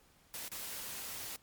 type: noise with dropouts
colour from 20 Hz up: white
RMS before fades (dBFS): -43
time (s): 0.34-1.36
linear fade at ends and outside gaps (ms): 0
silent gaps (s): 0.481-0.517
effects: pink hiss -66 dBFS RMS until 1.42 s + MP3 96 kbps